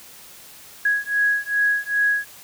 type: beating tone pair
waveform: sine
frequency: 1661.2 / 1663.7 Hz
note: G#6 / G#6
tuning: 0 / +3 cents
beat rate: 2.5 Hz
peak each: -21 dBFS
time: 0.85-2.25 s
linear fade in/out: 5 ms
effects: white hiss -44 dBFS RMS until 2.43 s